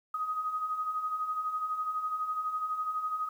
sine beating tone pair, 1244.5 / 1256.5 Hz, D#6 / D#6, 0 / +17 cents, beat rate 12 Hz, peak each -39 / -31 dBFS, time 0.14-3.29 s, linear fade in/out 5 ms, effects 10-bit

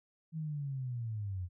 sine linear sweep, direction down, 162.4 to 86.3 Hz, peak -35 dBFS, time 0.32-1.49 s, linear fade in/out 50 ms, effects none

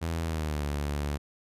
sawtooth tone with pitch glide, 82.5 to 72.65 Hz, E2 to D2, +2 to -18 cents, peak -25 dBFS, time 0.01-1.18 s, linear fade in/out 20 ms, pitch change -220 cents, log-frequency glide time 0.24-0.64 s, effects resampled to 32000 Hz

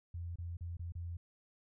sine tone with dropouts, 85.8 Hz, F2, 30 cents flat, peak -39 dBFS, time 0.14-1.17 s, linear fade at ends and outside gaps 5 ms, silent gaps 0.358-0.385 / 0.57-0.608 / 0.77-0.794 / 0.922-0.952 s, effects none

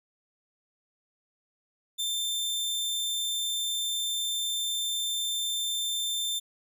sawtooth tone, 3572 Hz, A7, 25 cents sharp, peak -25 dBFS, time 1.98-6.4 s, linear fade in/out 20 ms, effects none

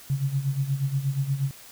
sine tone with tremolo, 137.3 Hz, C#3, 16 cents flat, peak -20 dBFS, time 0.1-1.51 s, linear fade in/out 0 ms, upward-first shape sine, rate 8.4 Hz, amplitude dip 75%, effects white hiss -47 dBFS RMS until 1.71 s

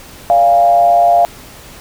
sine tone with frequency modulation, 696 Hz, F5, 6 cents flat, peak -6 dBFS, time 0.3-1.25 s, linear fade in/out 0 ms, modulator 118 Hz, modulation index 0.57, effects pink hiss -36 dBFS RMS until 1.8 s

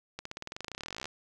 accelerating click train, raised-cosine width 0.2 ms, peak -21 dBFS, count 28, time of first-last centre 0.19-1.056 s, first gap 64 ms, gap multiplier 0.94, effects none

